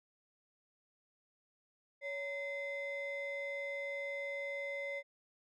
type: ring-modulated tone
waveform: triangle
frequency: 749 Hz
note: F#5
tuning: 21 cents sharp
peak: -33 dBFS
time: 2.01-5.03 s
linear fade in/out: 50 ms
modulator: 1310 Hz
effects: none